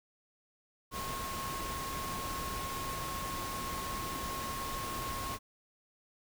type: tone in noise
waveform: sine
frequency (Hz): 1083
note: C#6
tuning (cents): -41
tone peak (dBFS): -39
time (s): 0.91-5.39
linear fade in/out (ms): 50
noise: pink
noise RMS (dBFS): -40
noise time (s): 0.91-5.39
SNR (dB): -2
effects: none